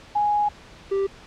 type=tone pair in turn; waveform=sine / triangle; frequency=830.6 / 392 Hz; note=G#5 / G4; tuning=0 / 0 cents; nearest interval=octave + minor second; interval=1300 cents; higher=first; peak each=-18 dBFS; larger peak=neither; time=0.15-0.49 / 0.91-1.07 s; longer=first; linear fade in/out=10 ms; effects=pink hiss -46 dBFS RMS until 1.26 s + low-pass 5000 Hz 12 dB/octave